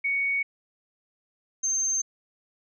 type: tone pair in turn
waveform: sine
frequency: 2231 / 6310 Hz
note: C#7 / G8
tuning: +11 / +10 cents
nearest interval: octave + tritone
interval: 1799 cents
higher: second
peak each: -23 dBFS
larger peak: neither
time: 0.04-0.43 / 1.63-2.02 s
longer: neither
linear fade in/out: 10 ms
effects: none